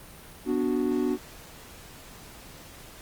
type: chord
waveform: triangle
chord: B minor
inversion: none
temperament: equal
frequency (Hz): 246.9 / 293.7 / 370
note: B3 / D4 / F#4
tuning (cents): 0 / 0 / 0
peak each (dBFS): -26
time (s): 0.45-1.18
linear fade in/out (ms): 50
effects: pink hiss -47 dBFS RMS until 3.01 s + Opus 32 kbps